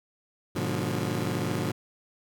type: chord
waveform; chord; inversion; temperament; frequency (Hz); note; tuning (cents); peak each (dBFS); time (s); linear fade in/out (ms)
20% pulse; G# diminished seventh; none; just; 103.83 / 124.59 / 149.51 / 179.41; G#2 / B2 / D3 / F3; 0 / +16 / +31 / +47; -28; 0.55-1.72; 10
effects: none